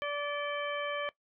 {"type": "harmonic tone with a mistuned harmonic", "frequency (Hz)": 580, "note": "D5", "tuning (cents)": -22, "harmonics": [1, 2, 3, 4, 5], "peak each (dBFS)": [-35, -38, -40, -41, -42], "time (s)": [0.02, 1.09], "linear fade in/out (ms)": 0, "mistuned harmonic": 5, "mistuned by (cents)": 110, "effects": ["noise-tail reverb RT60 0.1 s tail -19 dB re dry"]}